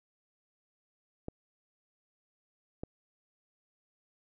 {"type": "clicks", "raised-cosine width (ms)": 2, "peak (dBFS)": -24, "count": 2, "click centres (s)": [1.284, 2.835], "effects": []}